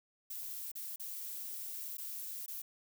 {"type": "noise with dropouts", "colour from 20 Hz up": "violet", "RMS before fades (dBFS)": -43, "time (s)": [0.3, 2.62], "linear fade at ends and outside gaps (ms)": 5, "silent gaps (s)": [[0.717, 0.753], [0.96, 0.996], [1.971, 1.981], [2.462, 2.48]], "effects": []}